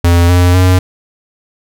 square tone with pitch steps, 86.2 / 88.93 / 91.75 Hz, F2 / F2 / F#2, -22 / +32 / -14 cents, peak -6 dBFS, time 0.04-0.79 s, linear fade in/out 5 ms, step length 250 ms, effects none

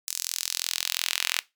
sawtooth tone with high-pass filter sweep, 42.83 Hz, F1, 33 cents flat, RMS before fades -30 dBFS, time 0.07-1.41 s, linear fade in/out 10 ms, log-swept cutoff 6400 to 2500 Hz, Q 1.3, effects noise-tail reverb RT60 0.2 s tail -18 dB re dry

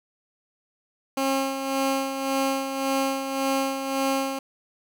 15% pulse tone with tremolo, 270 Hz, C#4, 45 cents flat, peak -15 dBFS, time 1.17-4.39 s, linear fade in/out 5 ms, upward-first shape sine, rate 1.8 Hz, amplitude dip 55%, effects none

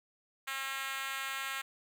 5% pulse tone with high-pass filter, 269.7 Hz, C#4, 47 cents flat, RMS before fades -38 dBFS, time 0.47-1.62 s, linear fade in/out 10 ms, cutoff 1300 Hz, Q 1.3, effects none

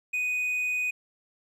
triangle tone, 2489 Hz, D#7, in tune, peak -24 dBFS, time 0.13-0.91 s, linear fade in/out 10 ms, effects 11-bit

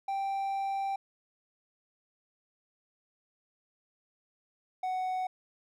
triangle tone pair in turn, 784 / 743.2 Hz, G5 / F#5, 0 / +7 cents, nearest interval minor second, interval 93 cents, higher first, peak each -28 dBFS, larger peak neither, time 0.08-0.96 / 4.83-5.27 s, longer first, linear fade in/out 5 ms, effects none

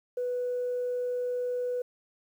sine tone, 493.9 Hz, B4, in tune, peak -27 dBFS, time 0.17-1.82 s, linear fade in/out 5 ms, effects tanh soft clip ceiling -24 dBFS + 10-bit

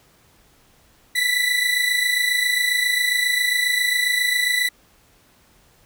30% pulse tone pair together, 1962 / 1989.4 Hz, B6 / B6, -12 / +12 cents, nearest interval unison, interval 24 cents, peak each -18 dBFS, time 1.15-4.69 s, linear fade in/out 10 ms, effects pink hiss -56 dBFS RMS until 5.85 s

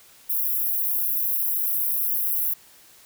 white high-pass noise, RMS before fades -24 dBFS, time 0.29-2.54 s, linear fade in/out 10 ms, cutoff 11000 Hz, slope 96 dB/octave, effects white hiss -52 dBFS RMS until 3.05 s

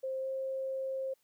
sine tone with pitch glide, 527 to 531.3 Hz, C5 to C5, +12 to +26 cents, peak -33 dBFS, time 0.03-1.14 s, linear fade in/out 10 ms, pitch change +14 cents, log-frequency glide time 0.21-0.27 s, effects white hiss -74 dBFS RMS until 1.23 s

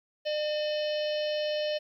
harmonic tone with a mistuned harmonic, 603 Hz, D5, 46 cents sharp, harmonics 1 / 3 / 4 / 5 / 6 / 7 / 8 / 9, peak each -28 / -43 / -43 / -38 / -50 / -43 / -49 / -46 dBFS, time 0.25-1.79 s, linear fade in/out 20 ms, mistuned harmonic 4, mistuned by +99 cents, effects 11-bit

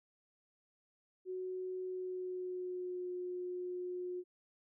sine tone with pitch glide, 370 to 360.3 Hz, F#4 to F#4, 0 to -46 cents, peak -38 dBFS, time 1.25-4.24 s, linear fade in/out 50 ms, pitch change -46 cents, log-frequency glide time 1.84-3.1 s, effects none

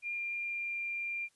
sine tone with pitch glide, 2403 to 2386 Hz, D7 to D7, +39 to +27 cents, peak -34 dBFS, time 0.02-1.29 s, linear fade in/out 50 ms, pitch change -12 cents, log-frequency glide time 0.13-0.8 s, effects white hiss -71 dBFS RMS until 1.35 s + resampled to 24000 Hz

